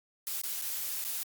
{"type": "noise with dropouts", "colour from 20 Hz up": "blue", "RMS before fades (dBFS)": -35, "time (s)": [0.27, 1.23], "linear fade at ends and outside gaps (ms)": 0, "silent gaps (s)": [[0.415, 0.436], [0.614, 0.621], [0.808, 0.811], [1.041, 1.049]], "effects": ["Opus 48 kbps"]}